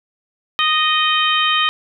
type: harmonic tone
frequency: 620 Hz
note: D#5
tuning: 6 cents flat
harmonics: 2 / 3 / 4 / 5 / 6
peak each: -18 / -22 / -22 / -18 / -23 dBFS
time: 0.59-1.69 s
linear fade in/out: 0 ms
effects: none